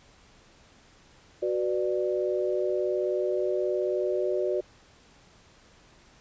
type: chord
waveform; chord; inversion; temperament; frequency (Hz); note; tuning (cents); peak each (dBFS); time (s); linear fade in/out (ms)
sine; B minor; second; just; 370.4 / 493.9 / 592.7; F#4 / B4 / D5; +2 / 0 / +16; -27 / -32 / -29; 1.42-4.61; 10
effects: pink hiss -57 dBFS RMS until 6.2 s + resampled to 16000 Hz